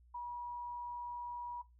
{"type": "tone", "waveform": "sine", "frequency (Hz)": 965, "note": "B5", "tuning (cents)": -40, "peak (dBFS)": -40, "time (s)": [0.14, 1.62], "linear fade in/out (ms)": 10, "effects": ["noise-tail reverb RT60 0.2 s tail -17 dB re dry", "added 60 Hz sine -61 dBFS peak until 1.79 s"]}